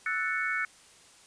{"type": "chord", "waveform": "sine", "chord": "F# minor seventh", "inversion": "third", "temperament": "equal with one note detuned", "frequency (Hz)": [1318.5, 1480, 1768.2, 2217], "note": ["E6", "F#6", "A6", "C#7"], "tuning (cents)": [0, 0, 8, 0], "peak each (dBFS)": [-36, -32, -34, -32], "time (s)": [0.06, 0.65], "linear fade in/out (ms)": 2, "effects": ["white hiss -56 dBFS RMS until 1.26 s", "resampled to 22050 Hz"]}